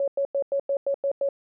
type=tone bursts; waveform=sine; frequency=556 Hz; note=C#5; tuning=5 cents sharp; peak=-21 dBFS; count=8; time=0-1.289 s; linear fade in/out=2 ms; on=78 ms; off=95 ms; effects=none